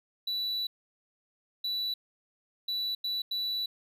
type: tone bursts at uneven times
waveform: triangle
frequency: 3951 Hz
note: B7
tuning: in tune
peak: -28 dBFS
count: 5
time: 0.27-0.67 / 1.64-1.94 / 2.68-2.95 / 3.04-3.22 / 3.31-3.66 s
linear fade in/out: 5 ms
effects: none